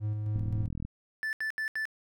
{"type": "tone with tremolo", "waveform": "triangle", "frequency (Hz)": 106.1, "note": "G#2", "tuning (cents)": 38, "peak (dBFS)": -26, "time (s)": [0, 0.69], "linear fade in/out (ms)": 50, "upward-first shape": "square", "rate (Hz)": 3.8, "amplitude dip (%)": 30}
{"type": "click train", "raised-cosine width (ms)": 5, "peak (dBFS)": -24, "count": 21, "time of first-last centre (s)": [0.36, 0.85], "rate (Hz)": 40.8}
{"type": "tone bursts", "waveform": "triangle", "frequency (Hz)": 1755, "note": "A6", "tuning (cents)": -5, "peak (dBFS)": -28, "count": 4, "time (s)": [1.23, 1.854], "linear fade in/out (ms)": 0, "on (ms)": 99, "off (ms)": 76}
{"effects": []}